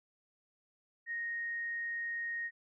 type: tone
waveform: sine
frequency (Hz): 1864.7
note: A#6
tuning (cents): 0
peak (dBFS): -35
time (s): 1.06-2.51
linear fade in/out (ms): 50
effects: none